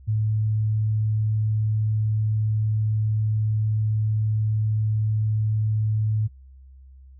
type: tone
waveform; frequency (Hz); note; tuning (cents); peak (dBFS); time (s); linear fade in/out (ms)
sine; 108.1; A2; -30; -20; 0.07-6.28; 20
effects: noise-tail reverb RT60 0.1 s tail -20 dB re dry + added 66 Hz sine -44 dBFS peak until 7.19 s